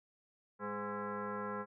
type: tone with frequency modulation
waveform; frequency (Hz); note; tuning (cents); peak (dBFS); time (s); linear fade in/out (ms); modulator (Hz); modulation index
sine; 415.6; G#4; +1; -37; 0.59-1.66; 50; 310; 3.6
effects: none